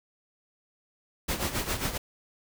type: noise with tremolo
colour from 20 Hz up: pink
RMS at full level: -28 dBFS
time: 1.28-1.98 s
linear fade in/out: 10 ms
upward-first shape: sine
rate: 7.4 Hz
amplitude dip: 70%
effects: none